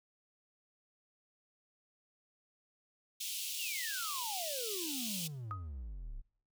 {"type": "high-pass noise", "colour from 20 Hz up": "pink", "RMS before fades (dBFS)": -40, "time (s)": [3.2, 5.28], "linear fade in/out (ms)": 10, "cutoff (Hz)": 2700, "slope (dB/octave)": 48}
{"type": "exponential sweep", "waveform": "triangle", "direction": "down", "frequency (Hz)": [2960, 30.34], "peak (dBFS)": -39, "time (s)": [3.58, 6.22], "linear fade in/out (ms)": 20}
{"type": "tone with exponential decay", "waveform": "sine", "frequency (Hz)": 1254, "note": "D#6", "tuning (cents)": 13, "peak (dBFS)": -35, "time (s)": [5.51, 5.68], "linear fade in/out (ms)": 0, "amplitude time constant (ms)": 35}
{"effects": ["noise-tail reverb RT60 0.6 s tail -23 dB re dry"]}